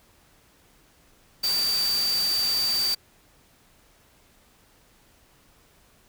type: tone in noise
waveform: sine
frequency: 4637 Hz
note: D8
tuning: 23 cents flat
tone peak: -22 dBFS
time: 1.43-2.95 s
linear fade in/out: 10 ms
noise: white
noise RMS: -32 dBFS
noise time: 1.43-2.95 s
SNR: +7 dB
effects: pink hiss -59 dBFS RMS until 6.08 s